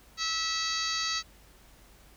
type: harmonic tone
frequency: 651 Hz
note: E5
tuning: 22 cents flat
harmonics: 2 / 3 / 4 / 5 / 6 / 7 / 8 / 9 / 10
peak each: -36 / -37 / -40 / -42 / -35 / -33 / -42 / -43 / -39 dBFS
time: 0.17-1.23 s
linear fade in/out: 50 ms
effects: added 50 Hz sine -58 dBFS peak until 2.16 s + pink hiss -58 dBFS RMS until 2.16 s